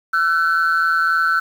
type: tone pair together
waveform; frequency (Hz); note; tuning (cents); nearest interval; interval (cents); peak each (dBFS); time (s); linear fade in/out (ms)
sine; 1344.4 / 1508; E6 / F#6; +34 / +32; major second; 198; -15; 0.13-1.4; 10
effects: tanh soft clip ceiling -11 dBFS + 7-bit